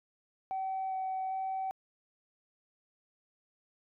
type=tone with pitch steps; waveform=sine; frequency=764 / 758 / 764 Hz; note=G5 / F#5 / G5; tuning=-45 / +42 / -45 cents; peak=-31 dBFS; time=0.51-1.71 s; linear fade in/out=0 ms; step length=400 ms; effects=tanh soft clip ceiling -29 dBFS